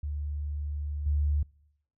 sine tone with level steps, 73.42 Hz, D2, in tune, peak -30 / -23 dBFS, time 0.03-1.43 s, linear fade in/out 5 ms, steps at 1.06 s, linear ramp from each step 5 ms, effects noise-tail reverb RT60 0.8 s tail -26 dB re dry

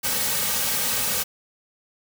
white noise with comb filter, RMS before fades -24 dBFS, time 0.03-1.24 s, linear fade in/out 20 ms, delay 2.9 ms, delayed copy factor -0.9, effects none

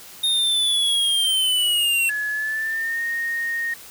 square linear sweep, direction down, 3699 to 2700 Hz, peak -18 dBFS, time 0.23-2.1 s, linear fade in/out 10 ms
sine tone with pitch glide, 1700 to 1853.9 Hz, G#6 to A#6, +40 to -10 cents, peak -22 dBFS, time 2.09-3.74 s, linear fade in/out 5 ms, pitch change +150 cents, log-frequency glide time 2.3-3.03 s
effects white hiss -42 dBFS RMS until 3.9 s

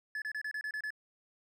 triangle tone bursts, 1720 Hz, A6, 40 cents flat, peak -33 dBFS, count 8, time 0.15-0.905 s, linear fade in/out 2 ms, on 69 ms, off 29 ms, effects none

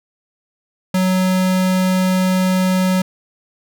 square tone, 185.6 Hz, F#3, 6 cents sharp, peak -14 dBFS, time 0.94-3.02 s, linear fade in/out 5 ms, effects none

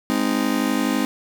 40% pulse chord, Ab major, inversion none, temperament just, 207.7 / 259.6 / 311.5 Hz, Ab3 / C4 / Eb4, 0 / -13 / +2 cents, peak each -24 / -21 / -23 dBFS, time 0.1-1.05 s, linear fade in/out 0 ms, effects 7-bit

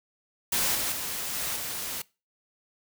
white noise with level steps, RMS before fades -26 / -29 / -33 / -31 / -34 dBFS, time 0.52-2.02 s, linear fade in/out 5 ms, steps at 0.75 / 0.92 / 1.34 / 1.56 s, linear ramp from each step 2 ms, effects noise-tail reverb RT60 0.3 s tail -23 dB re dry

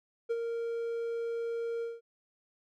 triangle tone with ADSR envelope, 464.1 Hz, A#4, 8 cents flat, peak -25 dBFS, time 0.29-2.01 s, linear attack 20 ms, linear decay 42 ms, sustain -5 dB, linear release 190 ms, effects none

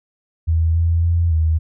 sine tone with pitch steps, 81.6 / 83.6 / 84.8 / 79.9 Hz, E2 / E2 / E2 / D#2, -17 / +25 / +50 / +47 cents, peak -13 dBFS, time 0.47-1.59 s, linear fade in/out 20 ms, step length 280 ms, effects none

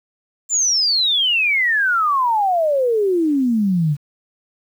sine exponential sweep, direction down, 7310 to 140 Hz, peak -14 dBFS, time 0.49-3.97 s, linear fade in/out 50 ms, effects 8-bit

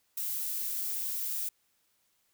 violet noise, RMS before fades -34 dBFS, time 0.17-1.49 s, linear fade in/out 5 ms, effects white hiss -73 dBFS RMS until 2.33 s

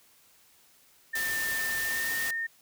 sine tone with pitch glide, 1795 to 1828.5 Hz, A6 to A#6, +34 to -34 cents, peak -29 dBFS, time 1.13-2.47 s, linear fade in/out 10 ms, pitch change +32 cents, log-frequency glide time 1.76-2.13 s
white noise, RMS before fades -35 dBFS, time 1.15-2.31 s, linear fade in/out 5 ms
effects white hiss -61 dBFS RMS until 2.61 s

